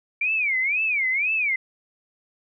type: tone with vibrato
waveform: sine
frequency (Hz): 2313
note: D7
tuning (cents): -27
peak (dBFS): -20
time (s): 0.21-1.56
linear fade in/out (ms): 5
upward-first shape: sine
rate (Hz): 2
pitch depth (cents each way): 230
effects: none